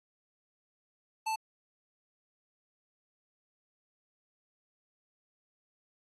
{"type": "tone", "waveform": "square", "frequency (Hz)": 880, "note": "A5", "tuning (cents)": 0, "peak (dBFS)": -31, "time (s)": [1.26, 1.36], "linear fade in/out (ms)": 10, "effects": ["AAC 32 kbps"]}